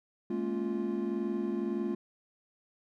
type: chord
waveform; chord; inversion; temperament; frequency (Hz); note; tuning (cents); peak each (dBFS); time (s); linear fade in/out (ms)
triangle; Bb minor seventh; third; equal with one note detuned; 211.3 / 233.1 / 277.2 / 349.2; Ab3 / Bb3 / Db4 / F4; +30 / 0 / 0 / 0; -33 / -35 / -37 / -32; 0.3-1.95; 5
effects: none